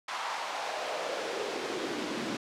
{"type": "noise with high-pass filter sweep", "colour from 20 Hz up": "pink", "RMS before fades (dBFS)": -34, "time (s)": [0.08, 2.37], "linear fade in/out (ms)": 5, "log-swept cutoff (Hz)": [1000, 240], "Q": 2.7, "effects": ["low-pass 5000 Hz 12 dB/octave"]}